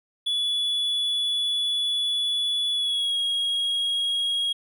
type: tone with pitch glide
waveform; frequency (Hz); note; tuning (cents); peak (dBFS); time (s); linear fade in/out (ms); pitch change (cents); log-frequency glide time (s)
triangle; 3421 to 3291; A7 to G#7; -49 to -16; -21; 0.26-4.53; 10; -67; 2.73-3.17
effects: none